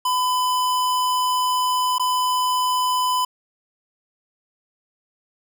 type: tone with dropouts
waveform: square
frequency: 1005 Hz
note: B5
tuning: 30 cents sharp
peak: -19 dBFS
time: 0.05-3.25 s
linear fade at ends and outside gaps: 5 ms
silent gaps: 1.983-1.996 s
effects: none